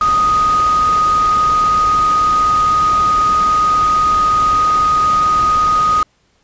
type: tone in noise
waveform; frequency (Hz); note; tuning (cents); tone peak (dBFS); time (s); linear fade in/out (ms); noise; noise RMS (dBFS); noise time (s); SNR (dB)
sine; 1244.5; D#6; 0; -10; 0.01-6.03; 2; pink; -26; 0.01-6.03; +13
effects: pink hiss -58 dBFS RMS until 6.43 s + resampled to 16000 Hz